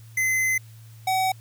square tone pair in turn, 2049 / 755.6 Hz, C7 / F#5, -37 / +36 cents, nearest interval octave + perfect fourth, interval 1727 cents, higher first, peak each -21 dBFS, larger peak neither, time 0.17-0.58 / 1.07-1.32 s, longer first, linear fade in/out 5 ms, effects added 112 Hz sine -43 dBFS peak until 1.4 s + white hiss -56 dBFS RMS until 1.4 s

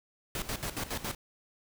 pink noise with tremolo, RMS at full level -34 dBFS, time 0.35-1.15 s, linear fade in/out 2 ms, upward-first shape square, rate 7.2 Hz, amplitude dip 75%, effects none

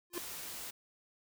square tone with exponential growth, 349.2 Hz, F4, in tune, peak -33 dBFS, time 0.1-0.18 s, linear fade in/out 1 ms, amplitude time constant 16 ms
white noise, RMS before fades -44 dBFS, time 0.13-0.71 s, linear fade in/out 10 ms
effects none

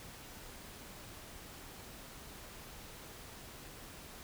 silence, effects pink hiss -51 dBFS RMS until 4.23 s

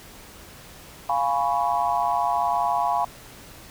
sine chord, C# dominant seventh, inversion first, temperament equal, 698.5 / 830.6 / 987.8 / 1108.7 Hz, E#5 / G#5 / B5 / C#6, 0 / 0 / 0 / 0 cents, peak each -25 / -25 / -25 / -29 dBFS, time 1.09-3.05 s, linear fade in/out 5 ms, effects pink hiss -45 dBFS RMS until 3.7 s

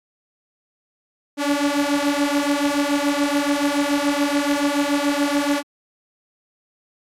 sawtooth beating tone pair, 283.7 / 290.7 Hz, C#4 / D4, +40 / -18 cents, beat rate 7 Hz, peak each -17 dBFS, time 1.37-5.63 s, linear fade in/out 50 ms, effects low-pass 11000 Hz 12 dB/octave + AAC 64 kbps

